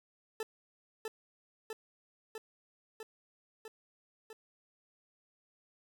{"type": "tone with echo", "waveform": "40% pulse", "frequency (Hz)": 440, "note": "A4", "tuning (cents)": 0, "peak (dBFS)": -34, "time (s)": [0.4, 0.43], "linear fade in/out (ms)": 2, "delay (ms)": 650, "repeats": 6, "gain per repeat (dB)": -2, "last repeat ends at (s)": 4.33, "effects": []}